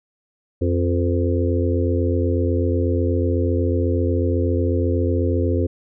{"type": "harmonic tone with a mistuned harmonic", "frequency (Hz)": 88.1, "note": "F2", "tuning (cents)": 16, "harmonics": [1, 3, 4, 5, 6], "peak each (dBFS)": [-19, -24, -25, -26, -27], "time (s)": [0.61, 5.67], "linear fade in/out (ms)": 10, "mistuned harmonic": 6, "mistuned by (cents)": -47, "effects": []}